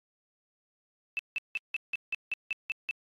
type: tone bursts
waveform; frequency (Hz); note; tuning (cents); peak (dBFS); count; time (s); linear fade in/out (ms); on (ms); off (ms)
sine; 2637; E7; 0; -28; 10; 1.17-2.91; 0; 21; 170
effects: AAC 32 kbps